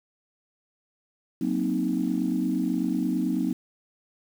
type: chord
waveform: sine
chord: C half-diminished seventh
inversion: second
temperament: equal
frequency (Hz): 185 / 233.1 / 261.6 / 311.1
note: Gb3 / Bb3 / C4 / Eb4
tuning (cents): 0 / 0 / 0 / 0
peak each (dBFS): -29 / -29 / -27 / -28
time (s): 1.41-3.53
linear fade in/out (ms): 5
effects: tanh soft clip ceiling -14 dBFS + 8-bit